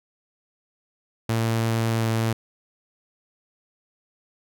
sawtooth tone with pitch glide, 113.7 to 112.85 Hz, A#2 to A2, -43 to +44 cents, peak -17 dBFS, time 1.29-2.33 s, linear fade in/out 5 ms, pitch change -13 cents, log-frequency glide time 1.96-2.04 s, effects none

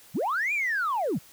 sine linear two-way sweep, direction up then down, 103.2 to 2465 to 103.2 Hz, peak -23 dBFS, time 0.14-1.19 s, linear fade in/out 20 ms, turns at 0.53 s, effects tanh soft clip ceiling -21 dBFS + white hiss -53 dBFS RMS until 1.32 s

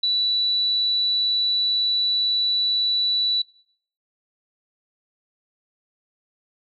sine tone, 3951 Hz, B7, in tune, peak -18 dBFS, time 0.03-3.42 s, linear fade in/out 5 ms, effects noise-tail reverb RT60 0.6 s tail -22 dB re dry

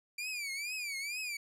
sawtooth tone with vibrato, 2349 Hz, D7, in tune, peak -33 dBFS, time 0.18-1.37 s, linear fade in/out 5 ms, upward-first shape triangle, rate 2.2 Hz, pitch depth 170 cents each way, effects low-pass 12000 Hz 12 dB/octave

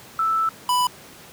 sine / square tone pair in turn, 1318.5 / 991.8 Hz, E6 / B5, 0 / +7 cents, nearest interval perfect fourth, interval 493 cents, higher first, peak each -18 dBFS, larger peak neither, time 0.19-0.49 / 0.69-0.87 s, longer first, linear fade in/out 2 ms, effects pink hiss -44 dBFS RMS until 1.32 s + high-pass 100 Hz 12 dB/octave

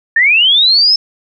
sine linear sweep, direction up, 1747 to 5280 Hz, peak -6 dBFS, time 0.16-0.96 s, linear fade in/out 5 ms, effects none

